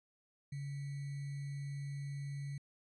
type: tone with sample-and-hold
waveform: sine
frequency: 140.9 Hz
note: C#3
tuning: 29 cents sharp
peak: -39 dBFS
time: 0.52-2.58 s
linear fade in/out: 5 ms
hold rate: 2100 Hz
effects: resampled to 24000 Hz